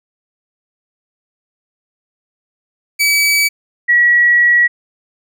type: tone pair in turn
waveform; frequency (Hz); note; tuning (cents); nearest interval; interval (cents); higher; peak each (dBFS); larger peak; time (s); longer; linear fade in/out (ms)
sawtooth / sine; 2288 / 1924; D7 / B6; -46 / -46; minor third; 300; first; -7; neither; 2.99-3.49 / 3.88-4.68; second; 20
effects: none